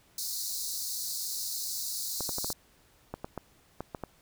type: high-pass noise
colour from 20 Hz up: pink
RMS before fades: -35 dBFS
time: 0.18-2.53 s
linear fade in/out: 2 ms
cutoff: 4000 Hz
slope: 96 dB/octave
type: clicks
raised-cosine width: 1 ms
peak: -21 dBFS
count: 11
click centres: 2.207 / 2.292 / 2.384 / 2.445 / 2.503 / 3.14 / 3.245 / 3.377 / 3.806 / 3.948 / 4.037 s
effects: pink hiss -63 dBFS RMS until 4.21 s